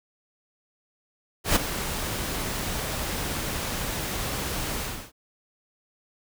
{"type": "noise with ADSR envelope", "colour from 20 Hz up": "pink", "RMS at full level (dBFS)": -19, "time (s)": [1.44, 5.12], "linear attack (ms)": 120, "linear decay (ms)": 11, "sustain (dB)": -11, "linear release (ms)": 320, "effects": []}